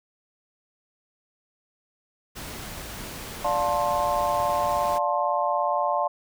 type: noise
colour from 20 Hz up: pink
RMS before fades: -37 dBFS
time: 2.35-4.99 s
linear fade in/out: 20 ms
type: chord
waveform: sine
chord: D minor seventh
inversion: none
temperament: just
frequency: 587.3 / 704.8 / 881 / 1057.2 Hz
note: D5 / F5 / A5 / C6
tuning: 0 / +16 / +2 / +18 cents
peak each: -27 dBFS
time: 3.44-6.08 s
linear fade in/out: 10 ms
effects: none